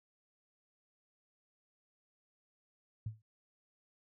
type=tone with exponential decay; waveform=sine; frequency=109.2 Hz; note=A2; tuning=13 cents flat; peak=-33 dBFS; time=3.06-3.22 s; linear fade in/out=5 ms; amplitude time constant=33 ms; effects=none